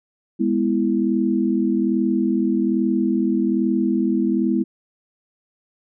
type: chord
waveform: sine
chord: E major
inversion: first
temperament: just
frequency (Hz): 206 / 247.2 / 329.6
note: G#3 / B3 / E4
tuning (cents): -14 / +2 / 0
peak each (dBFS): -21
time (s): 0.39-4.64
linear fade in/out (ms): 20
effects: none